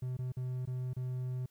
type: tone with dropouts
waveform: triangle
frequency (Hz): 127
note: B2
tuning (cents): +49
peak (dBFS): -32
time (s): 0.02-1.46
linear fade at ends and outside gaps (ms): 5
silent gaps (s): 0.169-0.188 / 0.321-0.368 / 0.655-0.673 / 0.934-0.965
effects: white hiss -73 dBFS RMS until 1.5 s